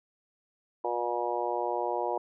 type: harmonic tone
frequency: 120 Hz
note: B2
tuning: 49 cents flat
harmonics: 3 / 4 / 5 / 6 / 7 / 8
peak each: -35 / -35 / -35 / -35 / -35 / -35 dBFS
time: 0.84-2.18 s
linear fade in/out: 5 ms
effects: none